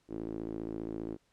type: tone with band-pass filter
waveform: sawtooth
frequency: 55 Hz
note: A1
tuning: in tune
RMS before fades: -39 dBFS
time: 0.08-1.18 s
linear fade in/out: 50 ms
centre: 330 Hz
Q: 3.5
effects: pink hiss -73 dBFS RMS until 1.32 s + low-pass 9000 Hz 12 dB/octave